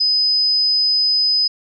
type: tone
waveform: sine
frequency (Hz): 5020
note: D#8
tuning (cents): +15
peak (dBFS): -13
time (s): 0-1.48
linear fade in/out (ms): 10
effects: none